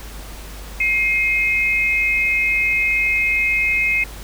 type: tone pair together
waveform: sine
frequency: 2130 / 2531 Hz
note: C7 / D#7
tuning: +30 / +29 cents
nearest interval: minor third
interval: 299 cents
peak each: -18 dBFS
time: 0.8-4.04 s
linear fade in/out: 5 ms
effects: added 50 Hz sine -33 dBFS peak until 4.23 s + pink hiss -38 dBFS RMS until 4.23 s